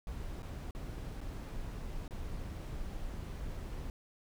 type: noise with dropouts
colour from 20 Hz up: brown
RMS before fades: -41 dBFS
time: 0.07-3.9 s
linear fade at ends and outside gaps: 1 ms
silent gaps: 0.422-0.429 / 0.709-0.749 / 1.207-1.213 / 2.079-2.108 s
effects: none